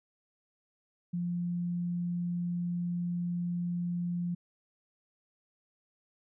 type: tone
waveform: sine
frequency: 174.61 Hz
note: F3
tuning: in tune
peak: -30 dBFS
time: 1.13-4.35 s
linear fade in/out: 10 ms
effects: none